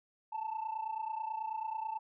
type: tone pair together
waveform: sine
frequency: 871.8 / 901 Hz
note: A5 / A5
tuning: -16 / +41 cents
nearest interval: minor second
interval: 57 cents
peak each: -36 / -38 dBFS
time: 0.32-1.99 s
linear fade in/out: 10 ms
effects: tanh soft clip ceiling -31 dBFS